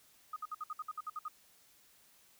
sine tone bursts, 1244.5 Hz, D#6, in tune, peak -37 dBFS, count 11, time 0.33-1.283 s, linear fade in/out 5 ms, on 33 ms, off 59 ms, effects white hiss -65 dBFS RMS until 2.39 s

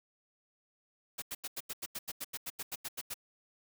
white noise bursts, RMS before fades -39 dBFS, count 16, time 1.18-3.142 s, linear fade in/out 10 ms, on 42 ms, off 86 ms, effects none

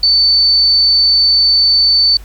sine tone, 4524 Hz, C#8, 34 cents sharp, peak -7 dBFS, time 0.03-2.17 s, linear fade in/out 2 ms, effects added 50 Hz sine -31 dBFS peak until 2.24 s + pink hiss -43 dBFS RMS until 2.24 s

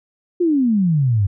sine exponential sweep, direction down, 364.5 to 94 Hz, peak -13 dBFS, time 0.4-1.27 s, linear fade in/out 10 ms, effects none

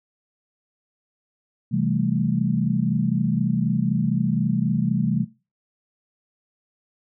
sine chord, A minor seventh, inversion first, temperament equal, 130.81 / 164.81 / 196 / 220 Hz, C3 / E3 / G3 / A3, 0 / 0 / 0 / 0 cents, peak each -25 dBFS, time 1.71-5.25 s, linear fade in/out 20 ms, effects noise-tail reverb RT60 0.3 s tail -19 dB re dry

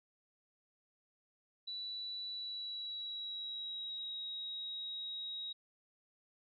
sine tone with pitch glide, 3951 to 3805 Hz, B7 to A#7, 0 to +35 cents, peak -40 dBFS, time 1.67-5.53 s, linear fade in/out 10 ms, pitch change -65 cents, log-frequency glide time 2.3-4.2 s, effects none

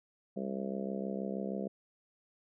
harmonic tone, 66.4 Hz, C2, 26 cents sharp, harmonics 3 / 4 / 5 / 6 / 7 / 8 / 9 / 10, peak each -37 / -46 / -46 / -43 / -44 / -43 / -49 / -46 dBFS, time 0.36-1.68 s, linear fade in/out 10 ms, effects none

